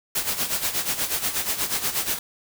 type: noise with tremolo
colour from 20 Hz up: white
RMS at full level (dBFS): -23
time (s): 0.15-2.19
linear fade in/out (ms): 5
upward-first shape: sine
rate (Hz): 8.3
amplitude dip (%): 70
effects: none